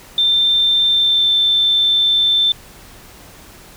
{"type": "tone with pitch glide", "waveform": "sine", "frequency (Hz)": [3577, 3550], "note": ["A7", "A7"], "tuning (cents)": [28, 15], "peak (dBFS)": -11, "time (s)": [0.18, 2.52], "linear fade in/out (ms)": 2, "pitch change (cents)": -13, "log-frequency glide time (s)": [0.9, 1.3], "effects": ["pink hiss -41 dBFS RMS until 3.76 s"]}